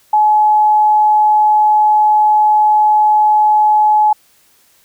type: tone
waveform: sine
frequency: 850 Hz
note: G#5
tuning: 40 cents sharp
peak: -7 dBFS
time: 0.13-4.13 s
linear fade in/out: 5 ms
effects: white hiss -52 dBFS RMS until 4.84 s